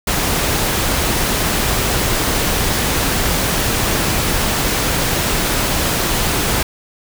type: noise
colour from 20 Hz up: pink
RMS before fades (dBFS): -17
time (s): 0.07-6.63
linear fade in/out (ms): 5
effects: none